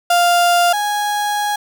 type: tone pair in turn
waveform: 35% pulse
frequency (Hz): 698.5 / 828.7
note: F5 / G#5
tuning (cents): 0 / -4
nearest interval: minor third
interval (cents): 296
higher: second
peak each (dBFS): -9 / -15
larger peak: first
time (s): 0.1-0.73 / 0.73-1.56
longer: second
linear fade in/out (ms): 5
effects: none